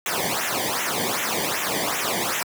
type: noise with flanger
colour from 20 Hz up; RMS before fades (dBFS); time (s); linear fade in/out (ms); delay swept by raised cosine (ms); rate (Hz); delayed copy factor
pink; -25; 0.06-2.43; 2; 0.21 to 0.77; 2.6; -0.95
effects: high-pass 100 Hz 12 dB/octave